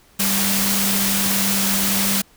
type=tone in noise; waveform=sine; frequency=196.9 Hz; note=G3; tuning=8 cents sharp; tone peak=-23 dBFS; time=0.19-2.22 s; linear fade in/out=10 ms; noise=white; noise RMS=-20 dBFS; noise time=0.19-2.22 s; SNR=-6 dB; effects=pink hiss -53 dBFS RMS until 2.36 s